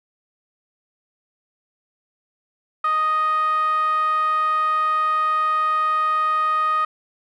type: tone with band-pass filter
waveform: 10% pulse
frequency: 622.3 Hz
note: D#5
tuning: in tune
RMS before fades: -20 dBFS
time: 2.84-6.85 s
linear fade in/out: 5 ms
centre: 1300 Hz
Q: 9.5
effects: none